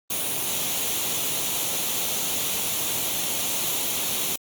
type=noise with comb filter; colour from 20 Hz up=white; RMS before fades=-26 dBFS; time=0.1-4.36 s; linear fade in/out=5 ms; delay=0.3 ms; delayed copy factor=+0.55; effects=high-pass 100 Hz 12 dB/octave + Opus 32 kbps